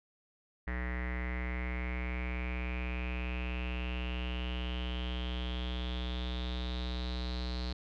square tone with low-pass filter sweep, 61.74 Hz, B1, in tune, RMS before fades -36 dBFS, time 0.67-7.73 s, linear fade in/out 5 ms, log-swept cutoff 1900 to 4200 Hz, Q 8.2, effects none

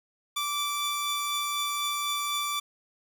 sawtooth tone pair together, 1166 / 3494 Hz, D6 / A7, -13 / -13 cents, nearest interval octave + perfect fifth, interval 1900 cents, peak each -26 / -29 dBFS, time 0.36-2.6 s, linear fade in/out 10 ms, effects none

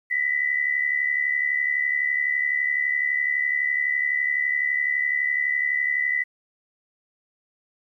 sine tone pair together, 1928.1 / 2000 Hz, B6 / B6, -42 / +21 cents, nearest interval minor second, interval 63 cents, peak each -26 / -22 dBFS, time 0.1-6.24 s, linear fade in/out 20 ms, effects 10-bit

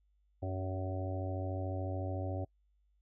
harmonic tone with a mistuned harmonic, 93.8 Hz, F#2, 24 cents sharp, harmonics 1 / 3 / 4 / 5 / 6 / 7 / 8, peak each -36 / -43 / -46 / -54 / -44 / -46 / -47 dBFS, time 0.42-2.45 s, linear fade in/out 10 ms, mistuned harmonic 5, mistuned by -27 cents, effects noise-tail reverb RT60 0.1 s tail -26 dB re dry + added 50 Hz sine -69 dBFS peak until 3.01 s

